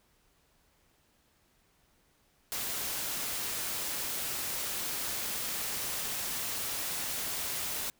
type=noise; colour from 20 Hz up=white; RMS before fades=-35 dBFS; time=2.52-7.9 s; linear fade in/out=0 ms; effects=pink hiss -69 dBFS RMS until 7.99 s